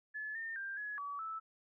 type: tone with pitch steps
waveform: sine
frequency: 1720 / 1814 / 1588 / 1688 / 1141 / 1313 Hz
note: A6 / A#6 / G6 / G#6 / C#6 / E6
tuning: -40 / -48 / +22 / +28 / +50 / -7 cents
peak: -39 dBFS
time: 0.14-1.4 s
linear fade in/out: 20 ms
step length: 210 ms
effects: none